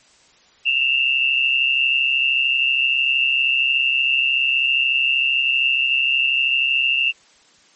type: tone pair together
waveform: sine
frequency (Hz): 2661 / 2794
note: E7 / F7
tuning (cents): +16 / 0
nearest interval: minor second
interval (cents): 84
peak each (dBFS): -18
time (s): 0.65-7.12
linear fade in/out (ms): 20
effects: white hiss -53 dBFS RMS until 7.75 s + MP3 32 kbps